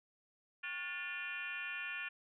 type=tone with frequency modulation; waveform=sine; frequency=2091 Hz; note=C7; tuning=2 cents flat; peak=-39 dBFS; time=0.63-2.09 s; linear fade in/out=10 ms; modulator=327 Hz; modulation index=2.3; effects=none